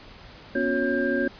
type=tone cluster; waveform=sine; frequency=243.1 / 276.4 / 360.6 / 552 / 1594 Hz; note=B3 / C#4 / F#4 / C#5 / G6; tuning=-27 / -5 / -45 / -7 / +28 cents; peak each=-28 dBFS; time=0.55-1.28 s; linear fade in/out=5 ms; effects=pink hiss -46 dBFS RMS until 1.39 s + resampled to 11025 Hz